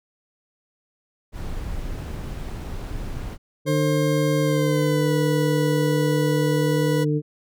brown noise, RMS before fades -30 dBFS, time 1.32-3.38 s, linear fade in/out 50 ms
harmonic tone, 150.1 Hz, D3, 38 cents sharp, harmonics 1 / 2 / 3, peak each -21 / -24 / -26 dBFS, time 3.65-7.22 s, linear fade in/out 50 ms
40% pulse tone with pitch glide, 532 to 490.7 Hz, C5 to B4, +29 to -11 cents, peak -23 dBFS, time 3.66-7.05 s, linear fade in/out 20 ms, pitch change -140 cents, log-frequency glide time 4.42-5.12 s
effects none

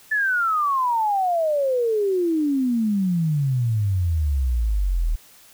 sine exponential sweep, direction down, 1760 to 37.53 Hz, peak -18 dBFS, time 0.11-5.16 s, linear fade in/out 10 ms, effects white hiss -50 dBFS RMS until 5.53 s

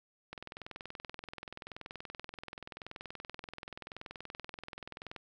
click train, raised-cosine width 0.3 ms, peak -27 dBFS, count 102, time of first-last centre 0.33-5.163 s, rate 20.9 Hz, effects none

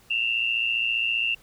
sine tone pair together, 2679 / 2794 Hz, E7 / F7, +27 / 0 cents, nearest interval minor second, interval 73 cents, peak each -25 dBFS, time 0.1-1.35 s, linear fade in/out 10 ms, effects pink hiss -56 dBFS RMS until 1.42 s

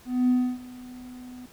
triangle tone with ADSR envelope, 250 Hz, B3, 21 cents sharp, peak -14 dBFS, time 0.05-1.46 s, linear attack 240 ms, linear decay 290 ms, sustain -23 dB, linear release 4 ms, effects tanh soft clip ceiling -14 dBFS + pink hiss -53 dBFS RMS until 1.52 s

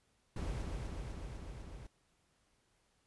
brown noise with echo, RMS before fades -39 dBFS, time 0.36-0.62 s, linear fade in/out 5 ms, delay 250 ms, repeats 5, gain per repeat -2 dB, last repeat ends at 1.87 s, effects pink hiss -75 dBFS RMS until 3.06 s + resampled to 24000 Hz

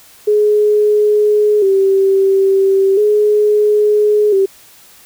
sine tone with vibrato, 403.8 Hz, G#4, 49 cents flat, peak -8 dBFS, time 0.27-4.46 s, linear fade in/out 10 ms, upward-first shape square, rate 0.37 Hz, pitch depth 68 cents each way, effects white hiss -43 dBFS RMS until 5.05 s

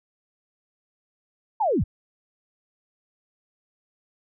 sine linear sweep, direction down, 932.3 to 38.89 Hz, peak -19 dBFS, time 1.6-1.84 s, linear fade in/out 10 ms, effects none

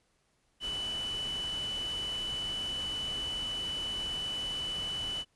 sine tone in noise, 2982 Hz, F#7, 13 cents sharp, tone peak -33 dBFS, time 0.6-5.25 s, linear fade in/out 50 ms, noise pink, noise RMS -44 dBFS, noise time 0.6-5.25 s, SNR +8 dB, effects pink hiss -73 dBFS RMS until 5.35 s + resampled to 24000 Hz

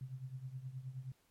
sine tone with tremolo, 130.3 Hz, C3, 7 cents flat, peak -39 dBFS, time 0.01-1.12 s, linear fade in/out 2 ms, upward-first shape triangle, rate 9.5 Hz, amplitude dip 85%, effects pink hiss -74 dBFS RMS until 1.3 s + MP3 64 kbps

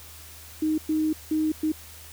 sine tone bursts at uneven times, 311.1 Hz, D#4, in tune, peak -21 dBFS, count 4, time 0.62-0.78 / 0.89-1.13 / 1.31-1.52 / 1.63-1.72 s, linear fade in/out 5 ms, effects added 79 Hz sine -48 dBFS peak until 2.12 s + white hiss -46 dBFS RMS until 2.12 s

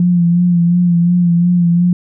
sine tone with vibrato, 174.1 Hz, F3, 5 cents flat, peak -8 dBFS, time 0-1.93 s, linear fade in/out 2 ms, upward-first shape sine, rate 2.8 Hz, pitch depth 37 cents each way, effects none

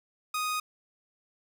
sawtooth tone, 1244.5 Hz, D#6, in tune, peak -25 dBFS, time 0.34-0.6 s, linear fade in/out 5 ms, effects none

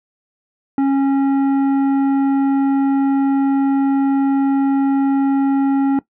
sine tone with tanh clipping, 274.1 Hz, C#4, 19 cents flat, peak -14 dBFS, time 0.78-5.99 s, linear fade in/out 2 ms, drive 10 dB, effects noise-tail reverb RT60 0.1 s tail -18 dB re dry

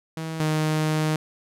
sawtooth tone pair in turn, 160.7 / 155.22 Hz, E3 / D#3, -44 / -4 cents, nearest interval minor second, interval 60 cents, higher first, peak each -25 / -17 dBFS, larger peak second, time 0.17-0.4 / 0.4-1.16 s, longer second, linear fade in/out 2 ms, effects low-pass 12000 Hz 12 dB/octave

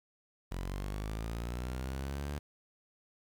sawtooth linear sweep, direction up, 44 to 73.42 Hz, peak -32 dBFS, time 0.51-2.39 s, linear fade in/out 10 ms, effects 10-bit

